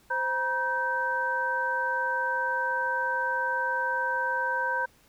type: tone cluster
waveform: sine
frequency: 521 / 955 / 1552 Hz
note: C5 / A#5 / G6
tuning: -7 / +42 / -18 cents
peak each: -34 / -29 / -28 dBFS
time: 0.1-4.86 s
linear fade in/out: 10 ms
effects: pink hiss -61 dBFS RMS until 5.08 s